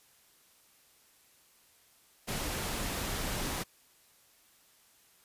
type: noise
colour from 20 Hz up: pink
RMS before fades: -35 dBFS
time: 2.27-3.64 s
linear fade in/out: 20 ms
effects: white hiss -64 dBFS RMS until 5.24 s + resampled to 32000 Hz